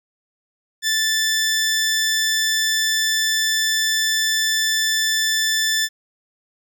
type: tone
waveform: 15% pulse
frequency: 1760 Hz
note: A6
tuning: in tune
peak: -11 dBFS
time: 0.82-5.89 s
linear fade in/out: 50 ms
effects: none